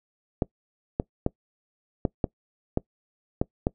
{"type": "clicks", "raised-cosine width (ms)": 2, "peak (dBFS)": -9, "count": 8, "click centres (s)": [0.422, 0.999, 1.264, 2.052, 2.242, 2.774, 3.415, 3.669], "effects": ["noise-tail reverb RT60 0.1 s tail -23 dB re dry"]}